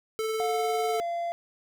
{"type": "tone with tremolo", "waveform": "square", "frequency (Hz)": 440, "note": "A4", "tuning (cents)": 0, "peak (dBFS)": -27, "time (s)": [0.19, 1], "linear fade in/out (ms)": 0, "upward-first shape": "sine", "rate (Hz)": 20, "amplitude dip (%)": 25}
{"type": "tone with pitch glide", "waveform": "triangle", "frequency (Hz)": [714, 685.7], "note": ["F5", "F5"], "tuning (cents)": [38, -32], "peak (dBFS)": -26, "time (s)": [0.4, 1.32], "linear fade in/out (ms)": 0, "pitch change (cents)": -70, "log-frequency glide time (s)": [0.9, 1.02]}
{"effects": []}